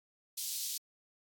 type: high-pass noise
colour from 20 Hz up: pink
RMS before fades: -38 dBFS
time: 0.37-0.78 s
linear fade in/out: 10 ms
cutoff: 4000 Hz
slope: 24 dB/octave
effects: AAC 64 kbps